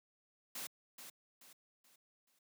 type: noise with echo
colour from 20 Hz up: white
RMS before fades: -44 dBFS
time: 0.55-0.67 s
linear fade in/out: 5 ms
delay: 430 ms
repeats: 4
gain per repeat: -8 dB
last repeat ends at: 2.39 s
effects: high-pass 150 Hz 12 dB/octave